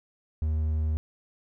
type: tone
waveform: triangle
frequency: 77.78 Hz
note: D#2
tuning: in tune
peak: -22 dBFS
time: 0.42-0.97 s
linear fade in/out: 0 ms
effects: none